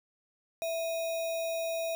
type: tone with sample-and-hold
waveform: sine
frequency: 659.3 Hz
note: E5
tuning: in tune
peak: -30 dBFS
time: 0.62-1.95 s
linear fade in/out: 0 ms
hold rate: 3150 Hz
effects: none